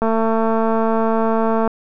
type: click train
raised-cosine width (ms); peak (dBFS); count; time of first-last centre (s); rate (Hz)
1; -6; 372; 0.02-1.676; 224
effects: none